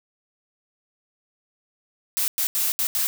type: noise bursts at uneven times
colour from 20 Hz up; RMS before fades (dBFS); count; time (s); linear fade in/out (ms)
blue; -23; 5; 2.17-2.28 / 2.38-2.47 / 2.55-2.72 / 2.79-2.87 / 2.95-3.07; 0
effects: none